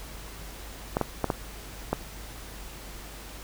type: clicks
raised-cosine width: 1 ms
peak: -10 dBFS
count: 5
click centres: 0.969 / 1.013 / 1.243 / 1.302 / 1.93 s
effects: added 50 Hz sine -43 dBFS peak until 3.43 s + pink hiss -44 dBFS RMS until 3.43 s